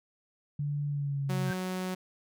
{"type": "tone with pitch glide", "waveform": "sine", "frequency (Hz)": [145.2, 137.13], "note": ["D3", "C#3"], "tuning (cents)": [-19, -18], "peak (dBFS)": -29, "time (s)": [0.59, 1.51], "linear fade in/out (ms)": 5, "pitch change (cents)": -99, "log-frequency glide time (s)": [0.87, 1.34]}
{"type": "tone", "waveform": "sawtooth", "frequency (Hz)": 184.8, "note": "F#3", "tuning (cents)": -2, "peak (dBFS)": -28, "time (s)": [1.29, 1.95], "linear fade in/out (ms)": 10}
{"type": "tone with exponential growth", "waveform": "sine", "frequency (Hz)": 1568, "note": "G6", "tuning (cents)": 0, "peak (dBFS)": -32, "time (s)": [1.38, 1.53], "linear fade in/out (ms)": 0, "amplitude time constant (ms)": 31}
{"effects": []}